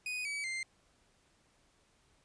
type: tone with pitch steps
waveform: 40% pulse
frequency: 2489 / 2282 / 2093 Hz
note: D#7 / C#7 / C7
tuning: 0 / +50 / 0 cents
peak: -35 dBFS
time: 0.06-0.63 s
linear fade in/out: 2 ms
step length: 190 ms
effects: pink hiss -70 dBFS RMS until 2.24 s + resampled to 22050 Hz